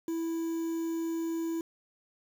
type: tone with quantisation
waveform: triangle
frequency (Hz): 329.6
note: E4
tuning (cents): 0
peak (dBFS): -28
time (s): 0.08-1.61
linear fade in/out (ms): 2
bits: 8
effects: none